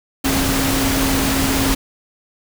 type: tone in noise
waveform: sine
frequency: 270 Hz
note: C#4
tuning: 45 cents flat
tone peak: -19 dBFS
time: 0.24-1.75 s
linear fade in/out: 10 ms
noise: pink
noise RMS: -19 dBFS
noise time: 0.24-1.75 s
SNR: -3 dB
effects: none